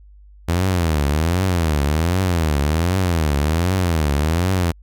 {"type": "tone with vibrato", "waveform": "sawtooth", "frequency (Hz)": 82, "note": "E2", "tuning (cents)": -9, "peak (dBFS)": -12, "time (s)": [0.48, 4.72], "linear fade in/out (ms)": 10, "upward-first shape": "triangle", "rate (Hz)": 1.3, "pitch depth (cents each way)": 280, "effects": ["added 50 Hz sine -42 dBFS peak until 4.82 s"]}